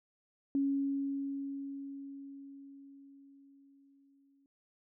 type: tone with exponential decay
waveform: sine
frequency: 276.9 Hz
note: C#4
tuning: 2 cents flat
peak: -27 dBFS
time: 0.55-4.46 s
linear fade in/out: 1 ms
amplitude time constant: 850 ms
effects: none